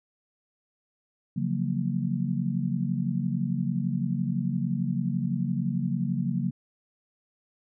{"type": "chord", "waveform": "sine", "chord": "Gb major seventh", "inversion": "second", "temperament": "just", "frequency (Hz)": [138.75, 173.43, 185, 231.2], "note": ["Db3", "F3", "Gb3", "Bb3"], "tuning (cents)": [2, -12, 0, -14], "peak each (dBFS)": [-30, -31, -30, -31], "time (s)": [1.36, 6.51], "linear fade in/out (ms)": 10, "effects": []}